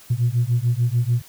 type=beating tone pair; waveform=sine; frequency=116.9 / 123.7 Hz; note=A#2 / B2; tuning=+5 / +3 cents; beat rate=6.8 Hz; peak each=-19 dBFS; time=0.1-1.22 s; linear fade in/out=10 ms; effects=tanh soft clip ceiling -11 dBFS + white hiss -47 dBFS RMS until 1.28 s